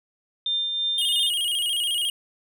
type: tone with tremolo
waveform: sine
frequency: 3600 Hz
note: A7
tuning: 39 cents sharp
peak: -21 dBFS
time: 0.46-1.29 s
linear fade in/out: 2 ms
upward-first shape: triangle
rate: 3 Hz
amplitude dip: 40%
type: tone with vibrato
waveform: square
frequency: 3050 Hz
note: G7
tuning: 48 cents flat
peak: -23 dBFS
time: 0.98-2.1 s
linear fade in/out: 2 ms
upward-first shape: square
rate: 14 Hz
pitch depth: 92 cents each way
effects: none